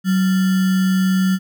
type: tone with sample-and-hold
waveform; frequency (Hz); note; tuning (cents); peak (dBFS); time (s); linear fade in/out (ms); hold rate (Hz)
sine; 187.9; F#3; +27; -13; 0.04-1.39; 50; 1575
effects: none